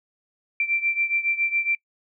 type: beating tone pair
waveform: sine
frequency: 2349 / 2356.2 Hz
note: D7 / D7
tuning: 0 / +5 cents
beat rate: 7.2 Hz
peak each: -23 / -26 dBFS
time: 0.6-1.75 s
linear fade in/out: 2 ms
effects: noise-tail reverb RT60 0.1 s tail -26 dB re dry